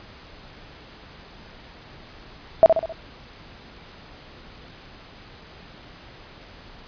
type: tone with echo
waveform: sine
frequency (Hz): 653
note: E5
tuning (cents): -17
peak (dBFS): -6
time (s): 2.63-2.66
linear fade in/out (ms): 0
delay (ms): 66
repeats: 4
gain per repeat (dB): -6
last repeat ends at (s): 2.924
effects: pink hiss -45 dBFS RMS until 6.87 s + resampled to 11025 Hz